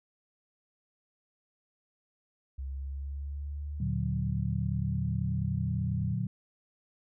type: linear sweep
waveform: sine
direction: up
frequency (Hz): 66.8 to 87.31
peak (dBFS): -34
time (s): 2.58-6.14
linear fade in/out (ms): 10
type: chord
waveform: sine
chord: Bb augmented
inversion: none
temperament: equal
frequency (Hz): 116.54 / 146.83 / 185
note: Bb2 / D3 / F#3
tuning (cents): 0 / 0 / 0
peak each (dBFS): -32 / -34 / -34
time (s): 3.8-6.27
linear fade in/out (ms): 5
effects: none